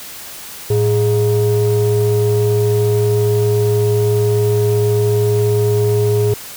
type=tone pair together; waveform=sine; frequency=110 / 415.3 Hz; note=A2 / G#4; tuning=0 / 0 cents; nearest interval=octave + major seventh; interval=2300 cents; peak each=-12 dBFS; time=0.7-6.34 s; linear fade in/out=5 ms; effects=tanh soft clip ceiling -8 dBFS + white hiss -32 dBFS RMS until 6.56 s